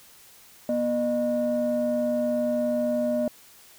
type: tone pair together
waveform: sine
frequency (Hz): 241.6 / 608.8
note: B3 / D#5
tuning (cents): -38 / -38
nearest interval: octave + major third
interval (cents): 1600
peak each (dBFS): -25 / -23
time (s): 0.69-3.28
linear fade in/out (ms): 2
effects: tanh soft clip ceiling -17 dBFS + white hiss -52 dBFS RMS until 3.78 s